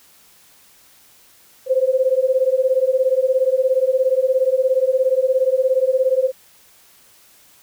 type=beating tone pair; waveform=sine; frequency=512 / 529 Hz; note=C5 / C5; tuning=-38 / +19 cents; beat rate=17 Hz; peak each=-17 dBFS; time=1.66-6.32 s; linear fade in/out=50 ms; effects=white hiss -51 dBFS RMS until 7.62 s